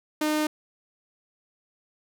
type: tone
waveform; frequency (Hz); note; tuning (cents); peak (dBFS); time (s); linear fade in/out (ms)
sawtooth; 305.2; D#4; -33; -19; 0.21-0.47; 5
effects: none